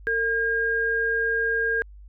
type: tone pair together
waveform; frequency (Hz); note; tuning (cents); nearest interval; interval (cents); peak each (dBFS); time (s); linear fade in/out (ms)
sine; 453.9 / 1617.5; A#4 / G#6; -46 / -46; octave + minor seventh; 2200; -27 / -22; 0.07-1.82; 0
effects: added 50 Hz sine -42 dBFS peak until 2.08 s